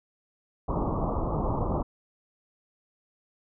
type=low-pass noise; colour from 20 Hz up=pink; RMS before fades=-28 dBFS; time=0.68-1.83 s; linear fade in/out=10 ms; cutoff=1200 Hz; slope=96 dB/octave; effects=none